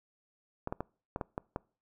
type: clicks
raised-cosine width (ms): 1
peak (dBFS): -20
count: 7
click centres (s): 0.674 / 0.725 / 0.806 / 1.161 / 1.212 / 1.379 / 1.561
effects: noise-tail reverb RT60 0.4 s tail -25 dB re dry